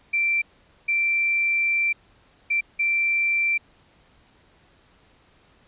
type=tone bursts at uneven times; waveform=sine; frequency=2349 Hz; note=D7; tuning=in tune; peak=-19 dBFS; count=4; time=0.13-0.42 / 0.88-1.93 / 2.5-2.61 / 2.79-3.58 s; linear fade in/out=10 ms; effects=pink hiss -58 dBFS RMS until 5.67 s + resampled to 8000 Hz